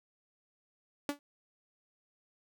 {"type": "tone with exponential decay", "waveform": "sawtooth", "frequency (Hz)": 287.8, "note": "D4", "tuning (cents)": -35, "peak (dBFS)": -24, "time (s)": [1.09, 1.19], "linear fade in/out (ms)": 1, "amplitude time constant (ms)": 21, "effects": []}